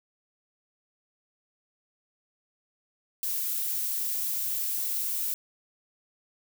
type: noise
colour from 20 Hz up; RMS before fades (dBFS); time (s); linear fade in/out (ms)
violet; -30; 3.23-5.34; 0
effects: none